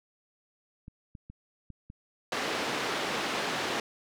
clicks, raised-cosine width 5 ms, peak -32 dBFS, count 5, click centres 0.881 / 1.152 / 1.3 / 1.703 / 1.901 s
pink band-pass noise, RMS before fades -32 dBFS, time 2.32-3.8 s, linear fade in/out 2 ms, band 310 to 4300 Hz, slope 12 dB/octave
effects none

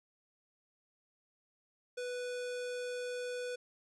square tone, 493.9 Hz, B4, in tune, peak -38 dBFS, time 1.97-3.56 s, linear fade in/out 10 ms, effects resampled to 22050 Hz

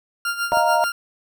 40% pulse tone with tremolo, 1396.9 Hz, F6, in tune, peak -19 dBFS, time 0.25-0.92 s, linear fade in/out 2 ms, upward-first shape sine, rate 6.9 Hz, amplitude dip 70%
sine chord, Eb suspended second, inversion none, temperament equal, 622.3 / 698.5 / 932.3 Hz, Eb5 / F5 / Bb5, 0 / 0 / 0 cents, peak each -21 / -20 / -19 dBFS, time 0.52-0.84 s, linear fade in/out 0 ms
clicks, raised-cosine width 1 ms, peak -18 dBFS, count 2, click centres 0.531 / 0.572 s
effects none

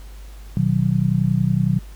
sine chord, B major, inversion none, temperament just, 123.47 / 154.34 / 185.21 Hz, B2 / D#3 / F#3, 0 / -14 / +2 cents, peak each -20 dBFS, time 0.57-1.79 s, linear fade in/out 0 ms, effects added 50 Hz sine -35 dBFS peak until 1.95 s + pink hiss -49 dBFS RMS until 1.95 s

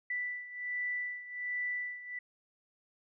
sine beating tone pair, 1975.5 / 1976.8 Hz, B6 / B6, 0 / +1 cents, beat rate 1.3 Hz, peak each -36 / -40 dBFS, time 0.1-2.19 s, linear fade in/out 5 ms, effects none

